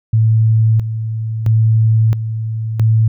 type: tone with tremolo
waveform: sine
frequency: 111.1 Hz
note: A2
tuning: 17 cents sharp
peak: -8 dBFS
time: 0.13-3.08 s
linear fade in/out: 5 ms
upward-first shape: square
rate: 0.75 Hz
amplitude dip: 65%
effects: none